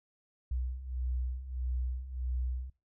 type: beating tone pair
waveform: sine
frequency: 61.7 / 63.3 Hz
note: B1 / B1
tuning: -1 / +43 cents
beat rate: 1.6 Hz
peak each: -37 / -33 dBFS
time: 0.51-2.7 s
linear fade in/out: 5 ms
effects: noise-tail reverb RT60 0.3 s tail -22 dB re dry + tanh soft clip ceiling -25 dBFS